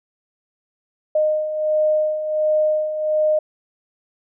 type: beating tone pair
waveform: sine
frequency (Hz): 614 / 615.4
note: D#5 / D#5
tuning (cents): -23 / -19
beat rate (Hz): 1.4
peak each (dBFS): -24 / -17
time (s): 1.15-3.39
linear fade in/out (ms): 5
effects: none